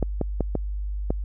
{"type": "clicks", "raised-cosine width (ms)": 2, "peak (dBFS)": -10, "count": 5, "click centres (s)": [0.027, 0.213, 0.407, 0.553, 1.105], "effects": ["added 50 Hz sine -26 dBFS peak until 1.24 s"]}